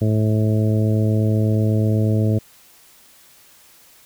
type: harmonic tone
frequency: 108.2 Hz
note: A2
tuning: 29 cents flat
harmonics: 1 / 2 / 3 / 4 / 5 / 6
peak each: -16 / -22 / -26 / -28 / -30 / -32 dBFS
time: 0.01-2.39 s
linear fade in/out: 10 ms
effects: white hiss -50 dBFS RMS until 4.05 s